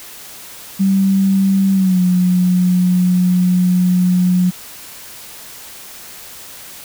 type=tone with pitch glide; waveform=sine; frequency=193.8 to 180.82 Hz; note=G3 to F#3; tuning=-20 to -40 cents; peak=-10 dBFS; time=0.79-4.51 s; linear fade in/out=20 ms; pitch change=-120 cents; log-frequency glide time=1.73-2.01 s; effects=white hiss -35 dBFS RMS until 6.84 s